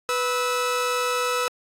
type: tone pair together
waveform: sawtooth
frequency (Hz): 493.7 / 1300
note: B4 / E6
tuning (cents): -1 / -24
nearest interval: octave + perfect fourth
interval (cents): 1677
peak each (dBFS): -21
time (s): 0.09-1.48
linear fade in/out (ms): 0
effects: low-pass 12000 Hz 12 dB/octave + AAC 64 kbps